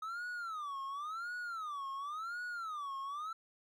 triangle tone with vibrato, 1258 Hz, D#6, 19 cents sharp, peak -37 dBFS, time 0.02-3.33 s, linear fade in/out 5 ms, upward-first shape sine, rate 0.93 Hz, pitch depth 260 cents each way, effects none

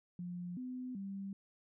sine tone with pitch steps, 176.8 / 253.2 / 196.1 Hz, F3 / B3 / G3, +22 / +43 / +1 cents, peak -40 dBFS, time 0.19-1.33 s, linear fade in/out 2 ms, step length 380 ms, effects none

